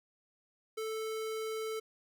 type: tone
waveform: square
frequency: 440 Hz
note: A4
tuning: in tune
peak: -36 dBFS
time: 0.77-1.8 s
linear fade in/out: 10 ms
effects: none